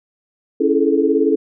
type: chord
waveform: sine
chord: A major seventh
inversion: first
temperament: equal with one note detuned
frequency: 277.2 / 329.6 / 422.3 / 440 Hz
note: C#4 / E4 / G#4 / A4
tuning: 0 / 0 / +29 / 0 cents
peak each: -18 dBFS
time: 0.6-1.36 s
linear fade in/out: 10 ms
effects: none